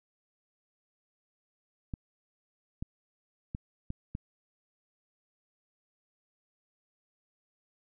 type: clicks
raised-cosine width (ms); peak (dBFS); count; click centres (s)
5; -23; 5; 1.938 / 2.825 / 3.549 / 3.904 / 4.151
effects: none